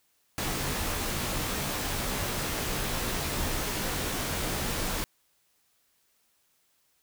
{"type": "noise with comb filter", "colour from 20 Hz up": "pink", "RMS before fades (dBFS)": -31, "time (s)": [0.38, 5.04], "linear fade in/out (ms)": 0, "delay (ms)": 18, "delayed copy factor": -0.55, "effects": ["white hiss -70 dBFS RMS until 7.02 s"]}